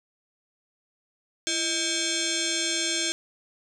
sine tone with frequency modulation, 1592 Hz, G6, 26 cents sharp, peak -24 dBFS, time 1.47-3.12 s, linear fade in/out 0 ms, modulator 964 Hz, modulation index 6.5, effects none

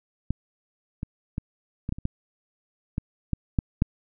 clicks, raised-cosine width 5 ms, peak -12 / -18 / -16 / -17 / -15 / -25 / -13 / -14 / -12 / -9 / -7 dBFS, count 11, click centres 0.306 / 1.031 / 1.381 / 1.891 / 1.924 / 1.985 / 2.054 / 2.981 / 3.333 / 3.588 / 3.821 s, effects none

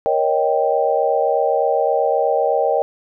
sine chord, Eb dominant seventh, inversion second, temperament equal with one note detuned, 471 / 554.4 / 622.3 / 784 Hz, Bb4 / Db5 / Eb5 / G5, +18 / 0 / 0 / 0 cents, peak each -20 dBFS, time 0.06-2.82 s, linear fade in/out 0 ms, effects none

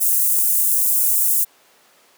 white high-pass noise, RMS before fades -17 dBFS, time 0-1.45 s, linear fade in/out 20 ms, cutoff 8500 Hz, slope 24 dB/octave, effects pink hiss -53 dBFS RMS until 2.17 s + high-pass 400 Hz 12 dB/octave

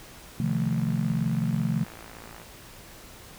sine chord, F dominant seventh, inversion second, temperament equal with one note detuned, 130.81 / 156.28 / 174.61 / 220 Hz, C3 / Eb3 / F3 / A3, 0 / +8 / 0 / 0 cents, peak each -29 dBFS, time 0.4-1.84 s, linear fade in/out 2 ms
click train, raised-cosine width 0.5 ms, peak -29 dBFS, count 111, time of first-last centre 0.46-2.417 s, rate 56.2 Hz
effects pink hiss -47 dBFS RMS until 3.38 s

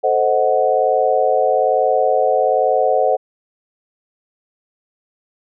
sine chord, A diminished seventh, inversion none, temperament equal with one note detuned, 440 / 521.1 / 622.3 / 740 Hz, A4 / C5 / Eb5 / Gb5, 0 / -7 / 0 / 0 cents, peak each -20 / -17 / -19 / -17 dBFS, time 0.03-3.17 s, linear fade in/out 20 ms, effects none

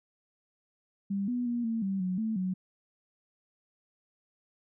sine tone with pitch steps, 198.1 / 245.2 / 238.9 / 226.6 / 193.9 / 183.8 / 220.8 / 185.4 Hz, G3 / B3 / A#3 / A#3 / G3 / F#3 / A3 / F#3, +18 / -12 / +43 / -49 / -19 / -11 / +6 / +4 cents, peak -28 dBFS, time 1.1-2.54 s, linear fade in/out 10 ms, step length 180 ms, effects none

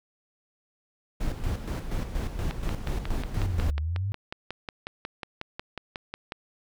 brown noise with tremolo, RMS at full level -28 dBFS, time 1.2-3.71 s, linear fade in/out 10 ms, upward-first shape square, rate 4.2 Hz, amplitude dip 55%
click train, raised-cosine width 0.3 ms, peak -18 dBFS, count 22, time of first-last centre 2.51-6.321 s, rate 5.51 Hz
sine linear two-way sweep, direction down then up, 103.83 to 70.5 to 103.83 Hz, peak -26 dBFS, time 3.37-4.12 s, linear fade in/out 0 ms, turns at 3.75 s
effects none

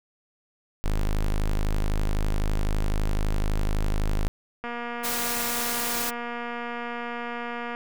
square tone, 25.96 Hz, G#0, in tune, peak -22 dBFS, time 0.84-4.28 s, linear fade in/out 0 ms
click train, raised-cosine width 0.5 ms, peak -19 dBFS, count 741, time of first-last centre 4.64-7.749 s, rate 238 Hz
white noise, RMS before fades -29 dBFS, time 5.03-6.11 s, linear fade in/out 20 ms
effects none

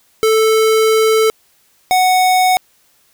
square tone pair in turn, 440 / 740 Hz, A4 / F#5, 0 / 0 cents, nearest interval major sixth, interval 900 cents, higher second, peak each -10 dBFS, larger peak neither, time 0.23-1.3 / 1.91-2.57 s, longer first, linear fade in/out 0 ms, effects white hiss -55 dBFS RMS until 3.13 s

